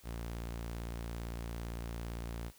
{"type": "tone", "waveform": "sawtooth", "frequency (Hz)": 57.7, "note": "A#1", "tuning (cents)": -17, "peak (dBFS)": -35, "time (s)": [0.03, 2.52], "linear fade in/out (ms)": 50, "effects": ["white hiss -62 dBFS RMS until 2.58 s"]}